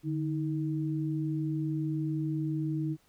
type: tone pair together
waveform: sine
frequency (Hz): 149.3 / 316.4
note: D3 / D#4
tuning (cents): +29 / +29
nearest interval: octave + minor second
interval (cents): 1300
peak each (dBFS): -31 / -32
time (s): 0.03-2.97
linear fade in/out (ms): 50
effects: pink hiss -67 dBFS RMS until 3.08 s